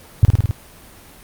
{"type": "tone with echo", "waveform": "sine", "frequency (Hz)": 103.83, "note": "G#2", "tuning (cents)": 0, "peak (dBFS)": -4, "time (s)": [0.23, 0.25], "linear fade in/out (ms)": 0, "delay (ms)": 52, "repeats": 5, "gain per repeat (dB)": -2, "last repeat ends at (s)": 0.51, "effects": ["pink hiss -43 dBFS RMS until 1.23 s", "Opus 32 kbps"]}